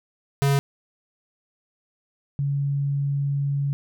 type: tone pair in turn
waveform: square / sine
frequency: 139.6 / 140.81 Hz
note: C#3 / C#3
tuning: +13 / +27 cents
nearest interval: unison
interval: 14 cents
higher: second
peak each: -18 / -21 dBFS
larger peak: first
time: 0.42-0.59 / 2.39-3.73 s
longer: second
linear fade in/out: 0 ms
effects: none